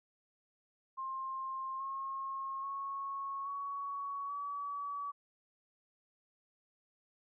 sine tone with pitch steps, 1060 / 1079.8 / 1099.9 / 1120.4 / 1141.3 Hz, C6 / C#6 / C#6 / C#6 / D6, +22 / -46 / -14 / +18 / -50 cents, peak -37 dBFS, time 0.97-5.12 s, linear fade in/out 20 ms, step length 830 ms, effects none

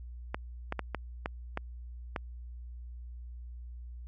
clicks, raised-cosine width 0.5 ms, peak -17 dBFS, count 7, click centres 0.345 / 0.724 / 0.793 / 0.947 / 1.259 / 1.574 / 2.162 s, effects added 60 Hz sine -41 dBFS peak until 4.07 s + MP3 64 kbps

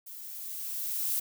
violet noise with level ramp, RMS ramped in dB -45 to -29 dBFS, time 0.06-1.2 s, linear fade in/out 10 ms, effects none

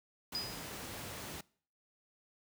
pink noise, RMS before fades -44 dBFS, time 0.32-1.41 s, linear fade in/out 5 ms
triangle tone with exponential decay, 4958 Hz, D#8, 7 cents flat, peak -32 dBFS, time 0.35-0.77 s, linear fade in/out 0 ms, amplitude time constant 91 ms
effects noise-tail reverb RT60 0.5 s tail -23 dB re dry + high-pass 80 Hz 12 dB/octave

